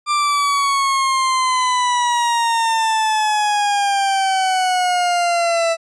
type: exponential sweep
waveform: 40% pulse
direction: down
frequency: 1190 to 659.3 Hz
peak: -14 dBFS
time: 0.06-5.77 s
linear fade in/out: 50 ms
effects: resampled to 22050 Hz